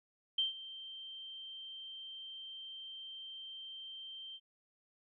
sine tone with ADSR envelope, 3137 Hz, G7, 1 cent sharp, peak -28 dBFS, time 0.38-4.4 s, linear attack 6 ms, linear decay 140 ms, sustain -17 dB, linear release 50 ms, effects none

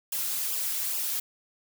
blue noise with flanger, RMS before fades -30 dBFS, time 0.12-1.2 s, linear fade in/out 5 ms, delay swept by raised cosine 0.48 to 5.18 ms, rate 2.4 Hz, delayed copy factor -0.9, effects none

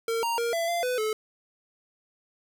square tone with pitch steps, 456.9 / 931 / 468.6 / 671 / 689 / 500 / 432.7 Hz, A#4 / A#5 / A#4 / E5 / F5 / B4 / A4, -35 / -2 / +9 / +31 / -24 / +21 / -29 cents, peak -26 dBFS, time 0.08-1.13 s, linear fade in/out 2 ms, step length 150 ms, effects none

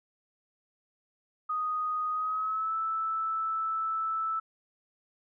sine tone with pitch glide, 1244.5 to 1315.5 Hz, D#6 to E6, 0 to -4 cents, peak -28 dBFS, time 1.49-4.4 s, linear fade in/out 10 ms, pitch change +96 cents, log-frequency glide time 2.11-2.75 s, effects none

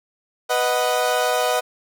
30% pulse chord, B major, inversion none, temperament equal, 493.9 / 622.3 / 740 Hz, B4 / D#5 / F#5, 0 / 0 / 0 cents, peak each -20 dBFS, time 0.49-1.61 s, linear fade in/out 20 ms, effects none

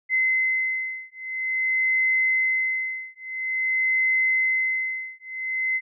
sine beating tone pair, 2053 / 2053.49 Hz, C7 / C7, -33 / -33 cents, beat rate 0.49 Hz, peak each -24 dBFS, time 0.09-5.81 s, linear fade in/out 50 ms, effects none

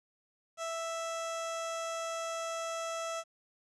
15% pulse tone with notch filter, 659.3 Hz, E5, in tune, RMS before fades -37 dBFS, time 0.57-3.24 s, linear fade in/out 50 ms, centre 2200 Hz, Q 1.6, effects resampled to 22050 Hz + 11-bit

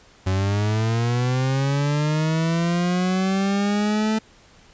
40% pulse linear sweep, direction up, 92.6 to 220 Hz, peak -18 dBFS, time 0.26-4.19 s, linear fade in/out 10 ms, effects pink hiss -52 dBFS RMS until 4.73 s + resampled to 16000 Hz

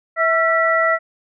sine tone cluster, 653 / 1347 / 1953 Hz, E5 / E6 / B6, -17 / +37 / -20 cents, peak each -18 dBFS, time 0.16-0.99 s, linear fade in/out 50 ms, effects none

